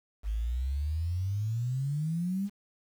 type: exponential sweep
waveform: sine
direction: up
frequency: 50.5 to 206.2 Hz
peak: -28 dBFS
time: 0.23-2.5 s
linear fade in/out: 50 ms
effects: 9-bit